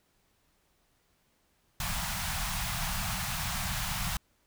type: band-stop noise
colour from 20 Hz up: pink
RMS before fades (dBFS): -33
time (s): 1.8-4.17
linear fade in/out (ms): 2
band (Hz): 200 to 700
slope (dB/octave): 48
effects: pink hiss -71 dBFS RMS until 4.46 s